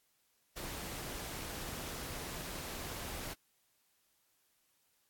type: noise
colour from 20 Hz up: pink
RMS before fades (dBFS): -43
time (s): 0.56-3.34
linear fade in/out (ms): 10
effects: white hiss -75 dBFS RMS until 5.09 s + AAC 64 kbps